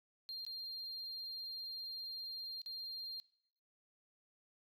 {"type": "tone with dropouts", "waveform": "sine", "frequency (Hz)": 4195, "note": "C8", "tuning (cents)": 4, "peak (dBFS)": -40, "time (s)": [0.29, 3.2], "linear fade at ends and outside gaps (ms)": 0, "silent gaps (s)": [[0.45, 0.465], [2.617, 2.661]], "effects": ["noise-tail reverb RT60 0.7 s tail -20 dB re dry", "tanh soft clip ceiling -41 dBFS"]}